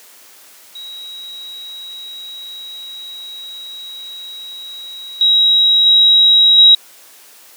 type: tone with level steps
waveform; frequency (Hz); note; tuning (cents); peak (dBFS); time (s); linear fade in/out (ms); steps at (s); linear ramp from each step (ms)
sine; 3839; B7; -50; -28 / -8 / -6 / -3; 0.75-6.75; 5; 5.21 / 5.86 / 6.58; 2
effects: white hiss -43 dBFS RMS until 7.56 s + high-pass 300 Hz 12 dB/octave